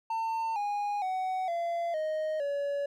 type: tone with pitch steps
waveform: triangle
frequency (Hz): 901 / 821.5 / 748.9 / 682.8 / 622.6 / 567.6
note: A5 / G#5 / F#5 / F5 / D#5 / C#5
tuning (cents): +41 / -19 / +21 / -39 / +1 / +41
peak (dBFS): -27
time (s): 0.1-2.86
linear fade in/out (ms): 5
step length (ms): 460
effects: none